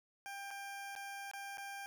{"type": "tone with dropouts", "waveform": "20% pulse", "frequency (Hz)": 795, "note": "G5", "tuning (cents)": 24, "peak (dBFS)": -39, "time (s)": [0.26, 1.86], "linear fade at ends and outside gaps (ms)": 0, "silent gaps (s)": [[0.506, 0.511], [0.953, 0.962], [1.313, 1.335], [1.573, 1.581]], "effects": []}